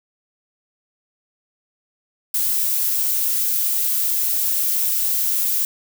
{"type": "noise", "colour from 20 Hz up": "violet", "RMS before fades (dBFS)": -20, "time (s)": [2.34, 5.65], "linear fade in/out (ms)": 2, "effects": []}